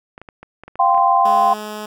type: clicks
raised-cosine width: 0.5 ms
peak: -22 dBFS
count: 9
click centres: 0.179 / 0.216 / 0.288 / 0.43 / 0.636 / 0.68 / 0.756 / 0.946 / 0.978 s
type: chord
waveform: sine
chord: F suspended second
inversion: none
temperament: equal with one note detuned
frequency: 698.5 / 784 / 1038.7 Hz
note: F5 / G5 / C6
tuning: 0 / 0 / -13 cents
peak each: -17 / -15 / -15 dBFS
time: 0.79-1.54 s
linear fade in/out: 10 ms
type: tone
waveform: 10% pulse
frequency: 212 Hz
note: G#3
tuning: 36 cents sharp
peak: -19 dBFS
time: 1.25-1.86 s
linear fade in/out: 5 ms
effects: none